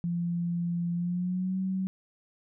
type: tone with pitch glide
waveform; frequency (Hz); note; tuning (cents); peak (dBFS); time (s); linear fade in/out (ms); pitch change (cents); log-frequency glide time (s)
sine; 172.2 to 188.87; F3 to F#3; -24 to +36; -27; 0.04-1.87; 0; +160; 0.94-1.58
effects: none